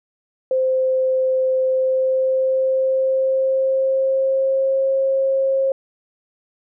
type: tone with pitch glide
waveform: sine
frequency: 520 to 537.1 Hz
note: C5 to C5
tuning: -11 to +45 cents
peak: -15 dBFS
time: 0.51-5.72 s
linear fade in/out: 2 ms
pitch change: +56 cents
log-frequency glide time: 1.63-4.9 s
effects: none